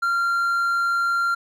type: tone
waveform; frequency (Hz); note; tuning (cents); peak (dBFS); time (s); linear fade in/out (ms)
triangle; 1383; F6; -17; -17; 0.02-1.35; 10
effects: none